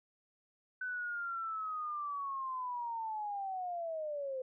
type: linear sweep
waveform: sine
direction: down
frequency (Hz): 1513 to 510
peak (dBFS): -36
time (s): 0.81-4.42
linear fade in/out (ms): 5
effects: none